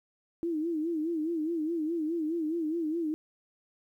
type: tone with vibrato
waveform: sine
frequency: 322.9 Hz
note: E4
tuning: 36 cents flat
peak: -28 dBFS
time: 0.43-3.14 s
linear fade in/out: 0 ms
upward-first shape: sine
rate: 4.8 Hz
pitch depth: 110 cents each way
effects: 11-bit